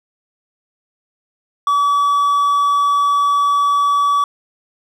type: tone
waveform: triangle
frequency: 1144 Hz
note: D6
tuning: 46 cents flat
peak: -10 dBFS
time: 1.67-4.24 s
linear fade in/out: 2 ms
effects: none